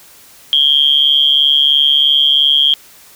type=tone with amplitude modulation; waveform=sine; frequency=3222 Hz; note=G7; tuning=47 cents sharp; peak=-4 dBFS; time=0.53-2.74 s; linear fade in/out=0 ms; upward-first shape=sine; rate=143 Hz; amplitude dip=85%; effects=white hiss -42 dBFS RMS until 3.15 s